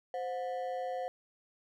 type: ring-modulated tone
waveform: triangle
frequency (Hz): 622.3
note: D#5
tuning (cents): 0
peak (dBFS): -29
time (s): 0.14-1.08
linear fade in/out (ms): 0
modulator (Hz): 102
effects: none